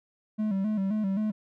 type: tone with vibrato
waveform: triangle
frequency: 203.6 Hz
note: G#3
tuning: 34 cents flat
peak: -23 dBFS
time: 0.38-1.32 s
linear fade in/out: 20 ms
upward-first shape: square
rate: 3.8 Hz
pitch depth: 91 cents each way
effects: none

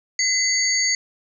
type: tone cluster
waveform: sine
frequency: 2038 / 4553 / 6610 Hz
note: C7 / C#8 / G#8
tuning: -46 / +45 / -9 cents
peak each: -22 dBFS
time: 0.19-0.95 s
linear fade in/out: 2 ms
effects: none

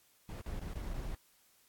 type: noise with dropouts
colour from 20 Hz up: brown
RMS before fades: -40 dBFS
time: 0.29-1.15 s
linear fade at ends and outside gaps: 2 ms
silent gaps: 0.414-0.46 / 0.595-0.614 / 0.735-0.755 / 0.936-0.94 s
effects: white hiss -68 dBFS RMS until 1.68 s + AAC 64 kbps

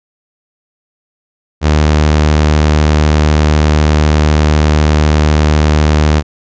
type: tone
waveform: sawtooth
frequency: 76 Hz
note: D#2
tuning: 40 cents flat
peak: -3 dBFS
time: 1.61-6.23 s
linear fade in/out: 50 ms
effects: resampled to 16000 Hz

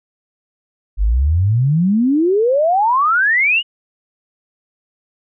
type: exponential sweep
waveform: sine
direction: up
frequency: 46.25 to 2974 Hz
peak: -11 dBFS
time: 0.97-3.63 s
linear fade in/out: 50 ms
effects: none

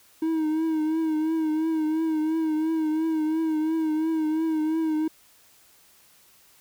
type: tone with vibrato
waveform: triangle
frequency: 316 Hz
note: D#4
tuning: 27 cents sharp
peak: -20 dBFS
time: 0.22-5.08 s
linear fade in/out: 5 ms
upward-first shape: triangle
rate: 2.9 Hz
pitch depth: 56 cents each way
effects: white hiss -57 dBFS RMS until 6.6 s

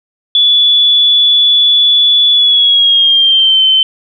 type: tone with pitch glide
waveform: sine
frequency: 3437 to 3080 Hz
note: A7 to G7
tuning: -41 to -31 cents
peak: -5 dBFS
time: 0.35-3.83 s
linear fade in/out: 2 ms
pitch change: -190 cents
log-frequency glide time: 2.32-3.63 s
effects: none

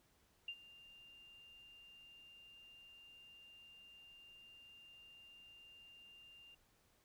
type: tone with ADSR envelope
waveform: sine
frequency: 2794 Hz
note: F7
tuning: in tune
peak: -40 dBFS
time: 0.48-6.55 s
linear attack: 4 ms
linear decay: 60 ms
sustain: -18 dB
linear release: 8 ms
effects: pink hiss -74 dBFS RMS until 7.04 s

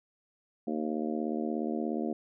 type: harmonic tone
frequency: 76.9 Hz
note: D#2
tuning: 20 cents flat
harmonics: 3 / 4 / 5 / 6 / 7 / 8 / 9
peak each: -33 / -35 / -37 / -44 / -41 / -46 / -41 dBFS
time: 0.67-2.13 s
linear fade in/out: 5 ms
effects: none

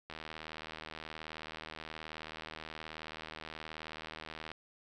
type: click train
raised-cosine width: 0.3 ms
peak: -27 dBFS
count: 349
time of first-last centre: 0.1-4.516 s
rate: 78.8 Hz
effects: none

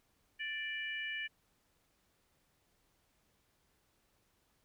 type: harmonic tone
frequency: 587.3 Hz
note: D5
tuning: in tune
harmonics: 3 / 4 / 5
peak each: -40 / -42 / -44 dBFS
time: 0.39-1.28 s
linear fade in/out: 20 ms
effects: pink hiss -75 dBFS RMS until 4.64 s

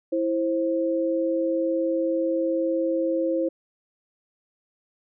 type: tone pair together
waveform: sine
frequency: 329.6 / 528.4 Hz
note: E4 / C5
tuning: 0 / +17 cents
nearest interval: minor sixth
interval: 817 cents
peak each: -24 dBFS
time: 0.12-3.49 s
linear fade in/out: 10 ms
effects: none

